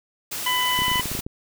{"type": "noise", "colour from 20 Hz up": "white", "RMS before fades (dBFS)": -30, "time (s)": [0.31, 1.21], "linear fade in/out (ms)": 10}
{"type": "harmonic tone", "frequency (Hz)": 999, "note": "B5", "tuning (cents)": 20, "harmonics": [1, 2, 3], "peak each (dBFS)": [-24, -26, -24], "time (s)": [0.46, 1.01], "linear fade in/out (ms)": 5}
{"type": "clicks", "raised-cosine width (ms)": 3, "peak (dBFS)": -18, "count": 11, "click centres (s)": [0.79, 0.82, 0.882, 0.916, 0.957, 0.996, 1.057, 1.116, 1.151, 1.191, 1.265]}
{"effects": []}